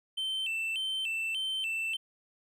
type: tone with vibrato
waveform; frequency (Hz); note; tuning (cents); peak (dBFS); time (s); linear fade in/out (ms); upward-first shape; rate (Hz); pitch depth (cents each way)
triangle; 2874; F7; +49; -29; 0.17-1.97; 10; square; 1.7; 130
effects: none